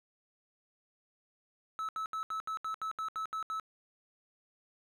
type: tone bursts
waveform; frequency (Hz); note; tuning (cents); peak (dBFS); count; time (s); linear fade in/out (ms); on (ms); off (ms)
triangle; 1302; E6; -22; -32; 11; 1.79-3.598; 0; 98; 73
effects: none